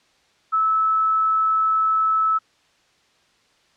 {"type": "tone", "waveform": "sine", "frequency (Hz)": 1304, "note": "E6", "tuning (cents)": -19, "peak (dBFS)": -16, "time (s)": [0.52, 2.39], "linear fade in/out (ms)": 20, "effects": ["white hiss -60 dBFS RMS until 3.76 s", "low-pass 5000 Hz 12 dB/octave"]}